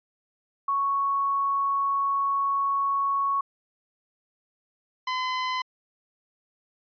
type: tone pair in turn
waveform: sine / sawtooth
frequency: 1109 / 1019.5 Hz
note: C#6 / C6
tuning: 0 / -45 cents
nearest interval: minor second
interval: 145 cents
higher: first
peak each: -22 dBFS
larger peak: neither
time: 0.68-3.41 / 5.07-5.62 s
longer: first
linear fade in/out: 5 ms
effects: resampled to 11025 Hz